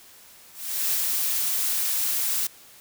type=noise with ADSR envelope; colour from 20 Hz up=blue; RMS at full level=-23 dBFS; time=0.53-2.47 s; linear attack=400 ms; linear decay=34 ms; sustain=-2 dB; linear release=5 ms; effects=white hiss -50 dBFS RMS until 2.8 s